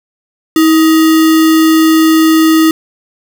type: tone with sample-and-hold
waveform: sine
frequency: 320 Hz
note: D#4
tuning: 49 cents sharp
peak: -4 dBFS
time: 0.56-2.71 s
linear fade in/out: 2 ms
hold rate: 1575 Hz
effects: none